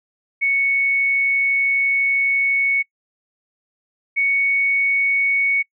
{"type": "tone pair in turn", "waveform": "sine", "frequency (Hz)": [2217, 2225], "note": ["C#7", "C#7"], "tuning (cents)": [0, 6], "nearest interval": "unison", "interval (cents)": 6, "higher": "second", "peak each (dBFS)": -15, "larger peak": "neither", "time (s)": [[0.41, 2.83], [4.16, 5.63]], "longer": "first", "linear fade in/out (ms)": 20, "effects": ["noise-tail reverb RT60 0.1 s tail -26 dB re dry"]}